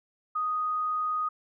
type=tone; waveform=sine; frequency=1244.5 Hz; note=D#6; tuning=in tune; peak=-26 dBFS; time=0.35-1.29 s; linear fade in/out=10 ms; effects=none